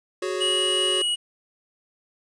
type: chord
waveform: square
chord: F# suspended second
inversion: none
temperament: equal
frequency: 370 / 415.3 / 554.4 Hz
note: F#4 / G#4 / C#5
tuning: 0 / 0 / 0 cents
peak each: -28 / -32 / -33 dBFS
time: 0.22-1.02 s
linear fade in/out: 5 ms
type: tone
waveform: square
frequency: 2910 Hz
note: F#7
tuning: 29 cents flat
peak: -22 dBFS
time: 0.4-1.16 s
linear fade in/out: 20 ms
effects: resampled to 22050 Hz + 9-bit

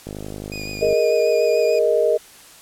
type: click train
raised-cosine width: 2 ms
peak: -18 dBFS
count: 45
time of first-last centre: 0.07-0.928 s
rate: 51.3 Hz
type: tone with vibrato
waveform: 25% pulse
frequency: 2460 Hz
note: D#7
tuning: 20 cents flat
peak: -27 dBFS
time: 0.52-1.79 s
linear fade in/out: 2 ms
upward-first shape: sine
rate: 6.8 Hz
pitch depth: 22 cents each way
type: chord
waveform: sine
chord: Ab suspended second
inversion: none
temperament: equal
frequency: 415.3 / 466.2 / 622.3 Hz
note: Ab4 / Bb4 / Eb5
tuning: 0 / 0 / 0 cents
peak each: -21 / -18 / -18 dBFS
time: 0.81-2.18 s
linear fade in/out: 20 ms
effects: white hiss -45 dBFS RMS until 2.61 s + low-pass 12000 Hz 12 dB/octave

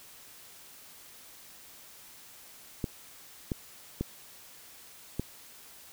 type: clicks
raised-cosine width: 3 ms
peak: -17 dBFS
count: 4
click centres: 2.842 / 3.518 / 4.01 / 5.196 s
effects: white hiss -52 dBFS RMS until 5.92 s

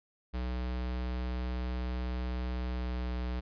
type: tone with pitch glide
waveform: square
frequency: 62 to 61.54 Hz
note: B1 to B1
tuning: +7 to -5 cents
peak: -33 dBFS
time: 0.33-3.41 s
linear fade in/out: 20 ms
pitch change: -12 cents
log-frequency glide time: 2.67-3.06 s
effects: resampled to 11025 Hz

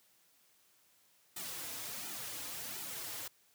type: noise with flanger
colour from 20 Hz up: white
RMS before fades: -43 dBFS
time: 1.36-3.28 s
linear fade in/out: 5 ms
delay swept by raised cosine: 1.8 to 5.3 ms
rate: 1.4 Hz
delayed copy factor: -0.95
effects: white hiss -69 dBFS RMS until 3.54 s + high-pass 80 Hz 12 dB/octave

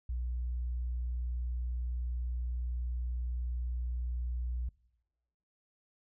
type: tone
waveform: sine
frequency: 60.7 Hz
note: B1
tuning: 29 cents flat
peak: -31 dBFS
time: 0.09-4.69 s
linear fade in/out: 5 ms
effects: noise-tail reverb RT60 1.0 s tail -24 dB re dry + tanh soft clip ceiling -29 dBFS

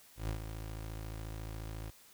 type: tone with ADSR envelope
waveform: 25% pulse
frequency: 54.2 Hz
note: A1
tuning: 25 cents flat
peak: -29 dBFS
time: 0.16-1.91 s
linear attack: 130 ms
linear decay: 91 ms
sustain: -8 dB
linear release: 20 ms
effects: white hiss -60 dBFS RMS until 2.13 s

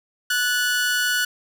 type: tone pair together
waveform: sawtooth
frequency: 1475 / 1731.4 Hz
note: F#6 / A6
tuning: -6 / -28 cents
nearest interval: minor third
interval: 278 cents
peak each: -16 / -27 dBFS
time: 0.3-1.25 s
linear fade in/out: 5 ms
effects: none

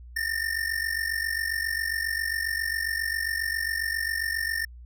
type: ring-modulated tone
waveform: square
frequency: 1810 Hz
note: A6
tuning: 48 cents sharp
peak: -24 dBFS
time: 0.16-4.65 s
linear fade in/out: 5 ms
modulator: 23.7 Hz
effects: added 60 Hz sine -42 dBFS peak until 4.85 s

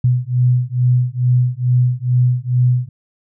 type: beating tone pair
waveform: sine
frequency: 123.4 / 125.7 Hz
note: B2 / B2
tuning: -1 / +31 cents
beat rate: 2.3 Hz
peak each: -15 dBFS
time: 0.04-2.89 s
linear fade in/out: 5 ms
effects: none

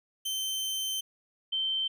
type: tone pair in turn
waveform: sawtooth / sine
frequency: 3098 / 3109 Hz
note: G7 / G7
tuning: -21 / -15 cents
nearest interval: unison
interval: 6 cents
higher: second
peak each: -27 dBFS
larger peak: neither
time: 0.25-1.01 / 1.52-1.88 s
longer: first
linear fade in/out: 10 ms
effects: none

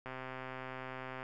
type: click train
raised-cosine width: 0.5 ms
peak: -28 dBFS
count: 153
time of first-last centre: 0.06-1.229 s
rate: 130 Hz
effects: none

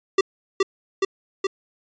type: tone with echo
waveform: square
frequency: 388.5 Hz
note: G4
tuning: 16 cents flat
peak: -14 dBFS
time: 0.18-0.21 s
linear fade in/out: 5 ms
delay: 420 ms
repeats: 3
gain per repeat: -2 dB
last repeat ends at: 1.47 s
effects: resampled to 16000 Hz

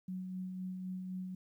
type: tone with tremolo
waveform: sine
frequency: 185.1 Hz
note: F#3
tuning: 1 cent sharp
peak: -37 dBFS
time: 0.08-1.35 s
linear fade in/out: 5 ms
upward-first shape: sine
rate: 3.9 Hz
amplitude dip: 30%
effects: 12-bit

